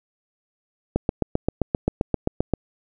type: click train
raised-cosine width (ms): 2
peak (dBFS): -6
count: 13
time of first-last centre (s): 0.96-2.537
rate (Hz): 7.61
effects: none